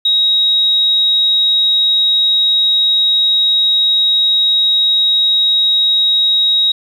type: tone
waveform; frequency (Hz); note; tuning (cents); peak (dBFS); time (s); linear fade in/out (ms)
sine; 3797; A#7; +31; -9; 0.05-6.72; 5
effects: 7-bit